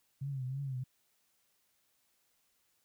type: tone with vibrato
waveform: sine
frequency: 133.7 Hz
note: C3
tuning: 38 cents sharp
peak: -35 dBFS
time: 0.21-0.84 s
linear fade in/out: 10 ms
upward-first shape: triangle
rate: 3.1 Hz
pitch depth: 110 cents each way
effects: white hiss -75 dBFS RMS until 2.84 s